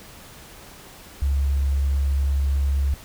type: tone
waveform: sine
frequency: 69.2 Hz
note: C#2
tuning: 2 cents flat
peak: -18 dBFS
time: 1.22-2.94 s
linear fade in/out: 0 ms
effects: pink hiss -44 dBFS RMS until 3.04 s